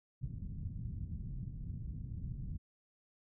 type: low-pass noise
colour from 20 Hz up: white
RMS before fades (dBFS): -42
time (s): 0.21-2.58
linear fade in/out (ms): 20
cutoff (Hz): 150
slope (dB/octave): 24
effects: none